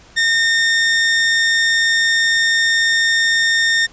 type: tone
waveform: sawtooth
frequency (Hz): 1826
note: A#6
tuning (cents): -36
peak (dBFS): -9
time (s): 0.16-3.87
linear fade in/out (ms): 20
effects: pink hiss -45 dBFS RMS until 3.92 s + resampled to 16000 Hz